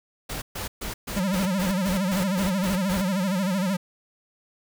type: noise bursts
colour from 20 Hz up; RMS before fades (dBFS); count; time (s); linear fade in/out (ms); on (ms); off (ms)
pink; -32; 11; 0.29-3.02; 10; 130; 130
type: tone with vibrato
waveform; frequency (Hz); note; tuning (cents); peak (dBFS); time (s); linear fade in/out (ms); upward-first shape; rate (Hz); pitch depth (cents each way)
square; 189.3; F#3; +40; -23; 1.16-3.77; 10; sine; 13; 120
effects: none